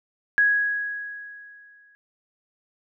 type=tone with exponential decay; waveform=sine; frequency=1662 Hz; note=G#6; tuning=1 cent sharp; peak=-14 dBFS; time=0.38-1.95 s; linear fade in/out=0 ms; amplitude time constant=340 ms; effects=none